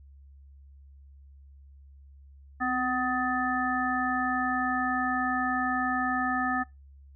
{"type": "harmonic tone with a mistuned harmonic", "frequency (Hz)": 251.7, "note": "B3", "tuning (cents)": 33, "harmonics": [1, 3, 5, 7], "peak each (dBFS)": [-31, -31, -31, -31], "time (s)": [2.6, 6.64], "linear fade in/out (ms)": 20, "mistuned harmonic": 1, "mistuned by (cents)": 26, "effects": ["noise-tail reverb RT60 0.2 s tail -22 dB re dry", "added 69 Hz sine -49 dBFS peak until 7.15 s"]}